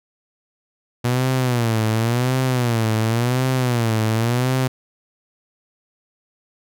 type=tone with vibrato; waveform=sawtooth; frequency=119.5 Hz; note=A#2; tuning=43 cents sharp; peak=-13 dBFS; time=1.04-4.68 s; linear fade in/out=10 ms; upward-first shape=sine; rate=0.92 Hz; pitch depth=150 cents each way; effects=none